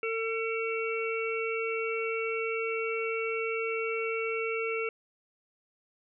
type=harmonic tone; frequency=450.5 Hz; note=A4; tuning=41 cents sharp; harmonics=1 / 3 / 5 / 6; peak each=-31 / -38 / -36 / -37 dBFS; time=0.03-4.89 s; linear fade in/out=2 ms; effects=none